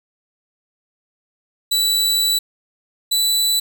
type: tone pair in turn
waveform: sawtooth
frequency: 3951 / 3970 Hz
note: B7 / B7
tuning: 0 / +8 cents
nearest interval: unison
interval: 8 cents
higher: second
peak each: -12 dBFS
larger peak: neither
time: 1.71-2.39 / 3.11-3.6 s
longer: first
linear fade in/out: 10 ms
effects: none